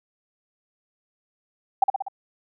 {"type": "tone with echo", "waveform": "sine", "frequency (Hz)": 784, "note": "G5", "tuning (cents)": 0, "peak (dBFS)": -12, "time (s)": [1.82, 1.84], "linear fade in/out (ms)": 5, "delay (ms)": 61, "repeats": 4, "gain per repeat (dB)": -4, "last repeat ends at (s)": 2.084, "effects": []}